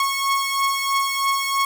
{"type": "beating tone pair", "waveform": "sawtooth", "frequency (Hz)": [1097, 1100.1], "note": ["C#6", "C#6"], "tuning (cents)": [-18, -14], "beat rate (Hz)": 3.1, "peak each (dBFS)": [-17, -21], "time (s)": [0, 1.65], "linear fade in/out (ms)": 2, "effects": []}